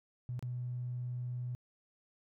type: tone with dropouts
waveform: triangle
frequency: 123.47 Hz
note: B2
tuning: in tune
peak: -32 dBFS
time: 0.29-1.55 s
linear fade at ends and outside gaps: 0 ms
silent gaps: 0.393-0.426 s
effects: tanh soft clip ceiling -34 dBFS